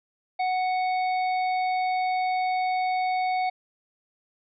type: harmonic tone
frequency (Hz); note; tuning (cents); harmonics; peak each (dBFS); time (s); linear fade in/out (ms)
740; F#5; 0; 1 / 3 / 5 / 6; -23 / -33 / -46 / -44; 0.39-3.5; 10
effects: none